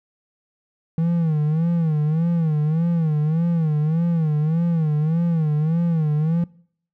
triangle tone with vibrato, 160 Hz, D#3, 49 cents sharp, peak -15 dBFS, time 0.98-6.44 s, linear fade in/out 2 ms, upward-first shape sine, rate 1.7 Hz, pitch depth 120 cents each way, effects noise-tail reverb RT60 0.6 s tail -23 dB re dry

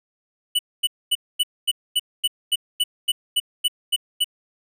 square tone bursts, 2962 Hz, F#7, 1 cent sharp, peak -17 dBFS, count 14, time 0.55-4.244 s, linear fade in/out 10 ms, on 41 ms, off 240 ms, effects none

